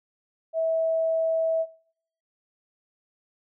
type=tone; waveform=sine; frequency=650 Hz; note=E5; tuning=24 cents flat; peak=-22 dBFS; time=0.53-1.66 s; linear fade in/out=50 ms; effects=noise-tail reverb RT60 0.7 s tail -23 dB re dry